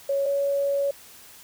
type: tone pair in turn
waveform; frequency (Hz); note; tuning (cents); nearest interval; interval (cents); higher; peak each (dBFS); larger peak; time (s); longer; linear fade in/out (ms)
sine; 555 / 560.5; C#5 / C#5; +2 / +19; unison; 17; second; -21; neither; 0.09-0.26 / 0.26-0.91; second; 5
effects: white hiss -48 dBFS RMS until 1.43 s